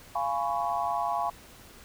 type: chord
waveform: sine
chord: C# dominant seventh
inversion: first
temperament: just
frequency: 693 / 831.5 / 997.9 / 1108.7 Hz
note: E#5 / G#5 / B5 / C#6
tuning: -14 / +2 / +18 / 0 cents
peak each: -31 / -31 / -33 / -33 dBFS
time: 0.15-1.3 s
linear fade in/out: 5 ms
effects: pink hiss -51 dBFS RMS until 1.84 s